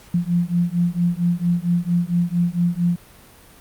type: beating tone pair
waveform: sine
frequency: 171.7 / 176.1 Hz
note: F3 / F3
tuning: -29 / +15 cents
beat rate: 4.4 Hz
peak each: -20 dBFS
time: 0.14-2.96 s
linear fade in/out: 5 ms
effects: pink hiss -47 dBFS RMS until 3.6 s + Opus 48 kbps

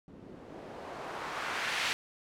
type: noise with low-pass filter sweep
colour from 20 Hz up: blue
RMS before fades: -38 dBFS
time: 0.08-1.93 s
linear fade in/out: 0 ms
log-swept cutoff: 220 to 2700 Hz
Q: 1.1
effects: none

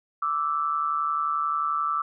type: tone pair together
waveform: sine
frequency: 1167.7 / 1319 Hz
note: D6 / E6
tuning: -10 / +1 cents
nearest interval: major second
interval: 211 cents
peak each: -26 dBFS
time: 0.22-2.02 s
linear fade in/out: 5 ms
effects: none

